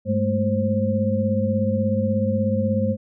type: tone cluster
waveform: sine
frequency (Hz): 101.4 / 205.5 / 222 / 528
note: G#2 / G#3 / A3 / C5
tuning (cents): -41 / -18 / +16 / +16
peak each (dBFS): -24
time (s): 0.05-2.97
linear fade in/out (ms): 50
effects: none